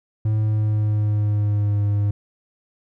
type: tone with pitch glide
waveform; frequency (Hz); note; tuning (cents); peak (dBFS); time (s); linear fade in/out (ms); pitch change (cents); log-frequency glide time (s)
triangle; 108 to 102.53; A2 to G#2; -32 to -22; -15; 0.25-2.11; 5; -90; 0.37-1.83
effects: none